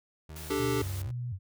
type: tone with pitch glide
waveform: 30% pulse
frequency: 77.78 to 67.71 Hz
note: D#2 to C#2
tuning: 0 to -40 cents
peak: -39 dBFS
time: 0.29-1.11 s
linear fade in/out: 5 ms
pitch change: -240 cents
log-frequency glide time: 0.42-0.96 s
type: noise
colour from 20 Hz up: white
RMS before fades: -45 dBFS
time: 0.36-1.02 s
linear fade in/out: 2 ms
type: chord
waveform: square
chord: D suspended fourth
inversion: none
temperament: equal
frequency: 293.7 / 392 / 440 Hz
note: D4 / G4 / A4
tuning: 0 / 0 / 0 cents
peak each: -33 / -32 / -34 dBFS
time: 0.5-0.82 s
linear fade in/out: 5 ms
type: tone with vibrato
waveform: sine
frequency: 107.6 Hz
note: A2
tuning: 38 cents flat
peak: -32 dBFS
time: 0.57-1.39 s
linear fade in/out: 50 ms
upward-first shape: square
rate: 2 Hz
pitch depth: 220 cents each way
effects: none